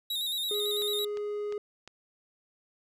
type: tone with vibrato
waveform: 45% pulse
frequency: 3768 Hz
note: A#7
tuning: 18 cents sharp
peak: -29 dBFS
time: 0.1-1.05 s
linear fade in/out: 5 ms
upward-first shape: square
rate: 9 Hz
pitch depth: 47 cents each way
type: tone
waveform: triangle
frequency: 415.3 Hz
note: G#4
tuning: in tune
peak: -29 dBFS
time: 0.51-1.58 s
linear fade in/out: 2 ms
type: click train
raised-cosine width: 0.2 ms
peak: -28 dBFS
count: 4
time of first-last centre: 0.82-1.876 s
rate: 2.84 Hz
effects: none